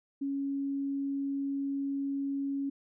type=tone; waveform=sine; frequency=277.2 Hz; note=C#4; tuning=in tune; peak=-30 dBFS; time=0.21-2.7 s; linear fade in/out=10 ms; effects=none